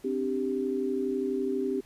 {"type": "chord", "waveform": "sine", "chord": "C suspended second", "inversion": "none", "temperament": "equal", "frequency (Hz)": [261.6, 293.7, 392], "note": ["C4", "D4", "G4"], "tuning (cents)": [0, 0, 0], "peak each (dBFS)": [-31, -35, -29], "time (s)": [0.04, 1.81], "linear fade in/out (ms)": 10, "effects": ["pink hiss -58 dBFS RMS until 1.85 s", "resampled to 32000 Hz"]}